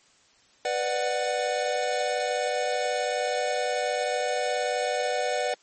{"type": "chord", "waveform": "square", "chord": "B minor", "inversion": "none", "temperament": "just", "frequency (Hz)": [493.9, 592.7, 740.8], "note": ["B4", "D5", "F#5"], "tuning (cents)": [0, 16, 2], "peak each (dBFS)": -30, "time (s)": [0.65, 5.54], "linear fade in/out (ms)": 2, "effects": ["white hiss -60 dBFS RMS until 5.62 s", "MP3 32 kbps"]}